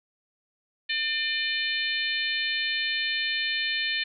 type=harmonic tone; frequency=600 Hz; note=D5; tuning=37 cents sharp; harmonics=3 / 4 / 5 / 6 / 7; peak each=-30 / -31 / -32 / -33 / -33 dBFS; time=0.89-4.04 s; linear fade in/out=10 ms; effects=none